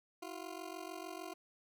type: ring-modulated tone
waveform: 20% pulse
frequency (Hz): 349.2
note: F4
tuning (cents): 0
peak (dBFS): -36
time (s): 0.22-1.34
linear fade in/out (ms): 5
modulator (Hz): 23.3
effects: none